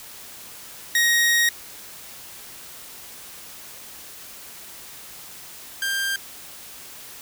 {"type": "tone pair in turn", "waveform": "sawtooth", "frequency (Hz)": [1880, 1589.6], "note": ["A#6", "G6"], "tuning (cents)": [14, 24], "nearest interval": "minor third", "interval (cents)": 290, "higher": "first", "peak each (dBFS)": [-13, -19], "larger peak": "first", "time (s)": [[0.95, 1.49], [5.82, 6.16]], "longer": "first", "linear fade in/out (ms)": 2, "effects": ["white hiss -41 dBFS RMS until 7.21 s"]}